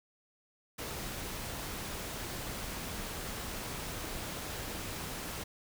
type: noise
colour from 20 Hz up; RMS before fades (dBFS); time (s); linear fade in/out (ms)
pink; -40; 0.78-5.44; 10
effects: none